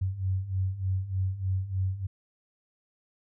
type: beating tone pair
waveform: sine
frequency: 92.5 / 95.8 Hz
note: F#2 / G2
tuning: 0 / -39 cents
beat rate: 3.3 Hz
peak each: -32 / -28 dBFS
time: 0.01-2.07 s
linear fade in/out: 10 ms
effects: none